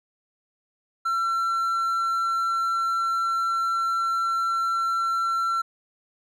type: tone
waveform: triangle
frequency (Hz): 1352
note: E6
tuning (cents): +43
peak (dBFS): -20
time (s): 1.05-5.62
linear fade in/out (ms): 10
effects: none